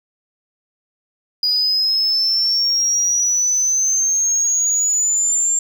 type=exponential sweep; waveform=sine; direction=up; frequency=4902 to 7380 Hz; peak=-13 dBFS; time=1.43-5.59 s; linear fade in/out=2 ms; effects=tanh soft clip ceiling -11 dBFS + 7-bit